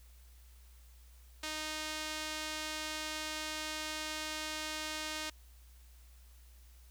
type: tone with band-pass filter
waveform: sawtooth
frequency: 309.5 Hz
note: D#4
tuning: 9 cents flat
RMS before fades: -40 dBFS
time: 1.43-5.3 s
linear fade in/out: 5 ms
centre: 4500 Hz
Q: 0.66
effects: added 60 Hz sine -55 dBFS peak until 6.9 s + white hiss -66 dBFS RMS until 6.9 s